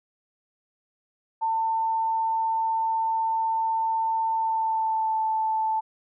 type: tone with pitch glide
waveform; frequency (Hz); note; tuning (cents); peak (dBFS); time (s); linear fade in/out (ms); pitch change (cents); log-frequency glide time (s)
sine; 896 to 879.6; A5 to A5; +31 to -1; -22; 1.41-5.81; 20; -32; 4.33-5.21
effects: none